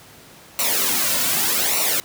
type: noise with flanger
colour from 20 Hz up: white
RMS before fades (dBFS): -20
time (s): 0.59-2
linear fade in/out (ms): 0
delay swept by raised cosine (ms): 0.6 to 2.5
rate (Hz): 0.84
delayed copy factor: -0.7
effects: pink hiss -45 dBFS RMS until 2.04 s + high-pass 100 Hz 12 dB/octave